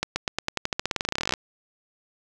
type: accelerating click train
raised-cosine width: 0.2 ms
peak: -7 dBFS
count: 26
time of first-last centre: 0.03-1.338 s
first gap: 130 ms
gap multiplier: 0.91
effects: none